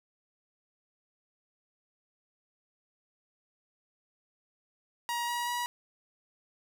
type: tone with pitch steps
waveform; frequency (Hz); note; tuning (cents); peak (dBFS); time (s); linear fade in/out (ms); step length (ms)
sawtooth; 950 / 958.3 / 966.6; A#5 / A#5 / B5; +33 / +48 / -38; -27; 5.09-5.66; 0; 190
effects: none